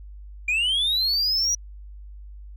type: linear sweep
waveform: sine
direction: up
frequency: 2367 to 5840 Hz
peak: -17 dBFS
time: 0.48-1.55 s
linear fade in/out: 5 ms
effects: tanh soft clip ceiling -19 dBFS + added 50 Hz sine -38 dBFS peak until 2.56 s